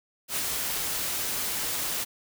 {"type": "noise with ADSR envelope", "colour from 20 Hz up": "white", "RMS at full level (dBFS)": -28, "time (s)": [0.28, 2.05], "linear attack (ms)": 80, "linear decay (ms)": 45, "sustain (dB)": -2, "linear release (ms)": 22, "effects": []}